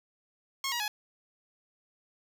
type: tone with pitch steps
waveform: 10% pulse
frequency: 1085 / 955.5 / 841.5 Hz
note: C#6 / A#5 / G#5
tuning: -37 / +43 / +23 cents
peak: -22 dBFS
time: 0.64-0.88 s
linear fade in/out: 2 ms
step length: 80 ms
effects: none